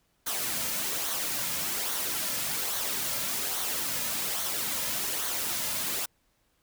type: noise with flanger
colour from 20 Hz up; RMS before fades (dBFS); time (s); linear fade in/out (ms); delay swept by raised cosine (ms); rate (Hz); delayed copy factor
white; -31; 0.26-6.06; 10; 0.39 to 2.69; 1.2; -0.5
effects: pink hiss -71 dBFS RMS until 6.62 s